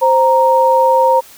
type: tone pair together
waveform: sine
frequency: 523.6 / 932.3 Hz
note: C5 / A#5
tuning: +1 / 0 cents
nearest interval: minor seventh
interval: 999 cents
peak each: -11 / -10 dBFS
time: 0.01-1.21 s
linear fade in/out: 20 ms
effects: white hiss -40 dBFS RMS until 1.37 s